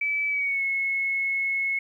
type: tone with pitch glide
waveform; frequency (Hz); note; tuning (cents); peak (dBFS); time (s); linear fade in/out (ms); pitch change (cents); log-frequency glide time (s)
sine; 2303 to 2185; D7 to C#7; -34 to -26; -23; 0.01-1.79; 5; -92; 0.29-0.63
effects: 10-bit